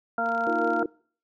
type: harmonic tone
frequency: 230.9 Hz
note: A#3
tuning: 16 cents flat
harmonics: 1 / 2 / 3 / 4 / 6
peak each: -34 / -35 / -27 / -35 / -27 dBFS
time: 0.18-0.83 s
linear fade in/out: 2 ms
type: click train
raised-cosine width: 0.2 ms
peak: -30 dBFS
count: 19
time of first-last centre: 0.26-0.794 s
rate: 33.7 Hz
type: chord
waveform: sine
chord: Eb suspended second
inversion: none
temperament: just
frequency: 311.1 / 350 / 466.7 Hz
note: Eb4 / F4 / Bb4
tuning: 0 / +4 / +2 cents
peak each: -30 dBFS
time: 0.47-0.86 s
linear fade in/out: 2 ms
effects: noise-tail reverb RT60 0.5 s tail -25 dB re dry